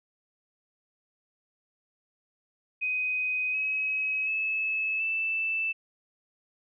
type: tone with pitch steps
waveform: sine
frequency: 2507 / 2552 / 2598 / 2645 Hz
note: D#7 / D#7 / E7 / E7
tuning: +12 / +43 / -26 / +5 cents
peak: -26 dBFS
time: 2.81-5.73 s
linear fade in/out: 20 ms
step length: 730 ms
effects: none